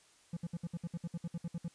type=tone bursts; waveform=triangle; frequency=170 Hz; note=F3; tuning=46 cents flat; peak=-33 dBFS; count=14; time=0.33-1.682 s; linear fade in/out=5 ms; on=39 ms; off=62 ms; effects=white hiss -65 dBFS RMS until 1.74 s + resampled to 22050 Hz